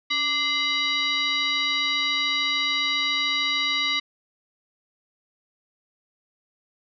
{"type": "tone with frequency modulation", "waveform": "sine", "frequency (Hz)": 2960, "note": "F#7", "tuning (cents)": 0, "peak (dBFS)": -21, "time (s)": [0.1, 4], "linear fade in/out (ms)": 10, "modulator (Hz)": 893, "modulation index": 1.7, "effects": []}